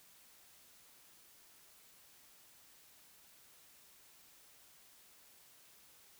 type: silence
effects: white hiss -63 dBFS RMS until 6.19 s